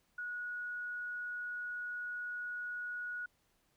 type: tone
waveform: sine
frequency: 1458 Hz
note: F#6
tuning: 26 cents flat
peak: -38 dBFS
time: 0.18-3.26 s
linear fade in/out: 5 ms
effects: pink hiss -75 dBFS RMS until 3.76 s